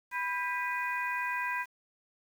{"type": "harmonic tone with a mistuned harmonic", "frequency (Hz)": 493.9, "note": "B4", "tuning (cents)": 0, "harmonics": [2, 3, 4, 5], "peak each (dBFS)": [-34, -36, -37, -38], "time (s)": [0.11, 1.66], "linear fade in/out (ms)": 50, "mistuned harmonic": 3, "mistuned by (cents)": 130, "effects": ["9-bit"]}